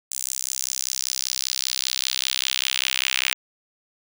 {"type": "tone with high-pass filter sweep", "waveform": "sawtooth", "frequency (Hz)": 65.1, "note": "C2", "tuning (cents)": -8, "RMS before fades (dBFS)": -26, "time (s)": [0.11, 3.34], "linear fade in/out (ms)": 5, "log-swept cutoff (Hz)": [7700, 2500], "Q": 2.1, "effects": []}